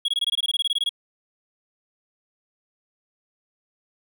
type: tone bursts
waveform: triangle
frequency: 3322 Hz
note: G#7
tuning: in tune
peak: -18 dBFS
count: 16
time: 0.05-0.893 s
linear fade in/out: 5 ms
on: 33 ms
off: 21 ms
effects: none